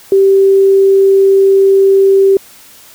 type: tone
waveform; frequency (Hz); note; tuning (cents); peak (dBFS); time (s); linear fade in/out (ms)
sine; 389.7; G4; -10; -4; 0.12-2.37; 2
effects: white hiss -39 dBFS RMS until 2.94 s